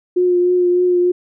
sine tone with vibrato, 357.6 Hz, F4, 41 cents sharp, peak -11 dBFS, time 0.16-1.12 s, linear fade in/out 10 ms, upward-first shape triangle, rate 3.3 Hz, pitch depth 22 cents each way, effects none

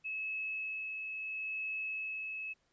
sine tone with tremolo, 2588 Hz, E7, 32 cents flat, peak -35 dBFS, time 0.04-2.54 s, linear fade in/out 20 ms, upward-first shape sine, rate 0.74 Hz, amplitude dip 30%, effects pink hiss -75 dBFS RMS until 2.72 s + resampled to 16000 Hz

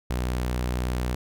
sawtooth tone, 61.74 Hz, B1, in tune, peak -21 dBFS, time 0.1-1.15 s, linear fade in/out 5 ms, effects none

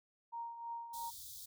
sine tone with tremolo, 932.3 Hz, A#5, in tune, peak -39 dBFS, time 0.32-1.11 s, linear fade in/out 20 ms, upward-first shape triangle, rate 3.1 Hz, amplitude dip 65%
white band-stop noise, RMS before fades -50 dBFS, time 0.93-1.46 s, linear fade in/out 10 ms, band 130 to 3400 Hz, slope 96 dB/octave
effects none

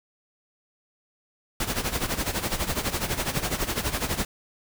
pink noise with tremolo, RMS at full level -25 dBFS, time 1.6-4.25 s, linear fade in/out 2 ms, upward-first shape sine, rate 12 Hz, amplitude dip 75%, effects none

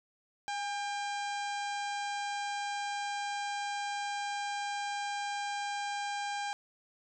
harmonic tone with a mistuned harmonic, 797 Hz, G5, 28 cents sharp, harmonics 1 / 2 / 3 / 4 / 5 / 6 / 7 / 8 / 9 / 10, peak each -35 / -41 / -45 / -47 / -49 / -51 / -52 / -53 / -54 / -55 dBFS, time 0.48-6.53 s, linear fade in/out 0 ms, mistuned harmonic 1, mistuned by +43 cents, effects none

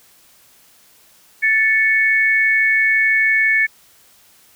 sine tone pair together, 1757.9 / 2217 Hz, A6 / C#7, -2 / 0 cents, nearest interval major third, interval 402 cents, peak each -15 dBFS, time 1.42-3.67 s, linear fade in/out 20 ms, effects white hiss -51 dBFS RMS until 4.55 s

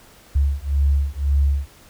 sine beating tone pair, 69.3 / 71.2 Hz, C#2 / C#2, 0 / +47 cents, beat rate 1.9 Hz, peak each -19 dBFS, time 0.35-1.68 s, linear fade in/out 10 ms, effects pink hiss -49 dBFS RMS until 1.89 s

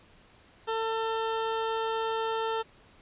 20% pulse tone, 447.9 Hz, A4, 31 cents sharp, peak -23 dBFS, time 0.67-2.63 s, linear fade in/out 20 ms, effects pink hiss -58 dBFS RMS until 3.01 s + resampled to 8000 Hz

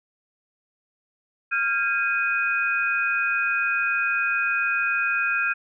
sine tone cluster, 1390 / 1617 / 2492 Hz, F6 / G#6 / D#7, -9 / -47 / +2 cents, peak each -25 dBFS, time 1.51-5.54 s, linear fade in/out 20 ms, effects none

